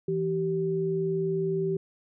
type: tone pair together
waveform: sine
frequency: 164.81 / 386.1 Hz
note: E3 / G4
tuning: 0 / -26 cents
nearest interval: octave + minor third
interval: 1474 cents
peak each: -30 / -26 dBFS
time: 0.08-1.77 s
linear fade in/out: 5 ms
effects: none